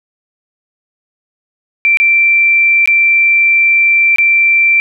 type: tone with dropouts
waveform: sine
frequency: 2349 Hz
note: D7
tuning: in tune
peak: -6 dBFS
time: 1.85-4.8 s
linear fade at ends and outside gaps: 0 ms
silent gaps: 1.972-2 / 2.858-2.875 / 4.16-4.184 s
effects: none